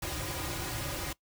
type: noise with comb filter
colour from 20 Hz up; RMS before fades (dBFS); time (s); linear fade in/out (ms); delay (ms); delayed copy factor
pink; -36; 0.02-1.13; 5; 4.5; -1
effects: noise-tail reverb RT60 0.1 s tail -20 dB re dry